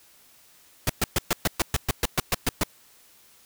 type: noise bursts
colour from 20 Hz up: pink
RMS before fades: -22 dBFS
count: 13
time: 0.87-2.635 s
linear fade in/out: 2 ms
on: 25 ms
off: 120 ms
effects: white hiss -56 dBFS RMS until 3.45 s